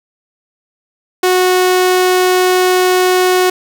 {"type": "tone", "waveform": "sawtooth", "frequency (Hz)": 366.8, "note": "F#4", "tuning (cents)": -15, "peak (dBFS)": -5, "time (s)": [1.23, 3.5], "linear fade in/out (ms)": 5, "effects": []}